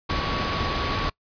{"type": "tone in noise", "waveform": "sine", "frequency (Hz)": 1124, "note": "C#6", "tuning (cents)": 24, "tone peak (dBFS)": -30, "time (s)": [0.09, 1.1], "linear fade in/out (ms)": 10, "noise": "pink", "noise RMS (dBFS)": -26, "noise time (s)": [0.09, 1.1], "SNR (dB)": -7, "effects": ["noise-tail reverb RT60 0.1 s tail -24 dB re dry", "resampled to 11025 Hz"]}